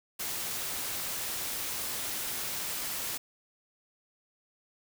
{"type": "noise", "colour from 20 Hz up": "white", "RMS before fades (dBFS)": -35, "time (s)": [0.19, 3.18], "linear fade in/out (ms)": 10, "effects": []}